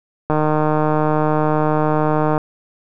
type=click train; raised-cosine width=1 ms; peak=-4 dBFS; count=319; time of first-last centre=0.3-2.378 s; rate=153 Hz; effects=none